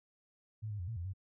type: tone with pitch steps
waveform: sine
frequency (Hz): 108.2 / 103.8 / 87.8 / 113.9 / 86 / 95.4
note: A2 / G#2 / F2 / A#2 / F2 / G2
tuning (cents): -29 / 0 / +10 / -40 / -26 / -47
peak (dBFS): -37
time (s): 0.62-1.136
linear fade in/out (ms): 20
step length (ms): 86
effects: none